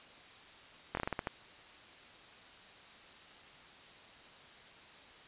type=slowing click train; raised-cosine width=0.5 ms; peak=-19 dBFS; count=8; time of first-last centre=0.95-1.272 s; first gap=22 ms; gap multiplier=1.24; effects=white hiss -55 dBFS RMS until 5.27 s + resampled to 8000 Hz